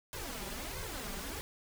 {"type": "noise with flanger", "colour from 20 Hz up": "pink", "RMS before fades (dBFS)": -41, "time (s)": [0.13, 1.41], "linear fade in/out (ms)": 0, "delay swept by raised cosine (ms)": [1.9, 5.1], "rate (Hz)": 1.5, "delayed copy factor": 0.95, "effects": []}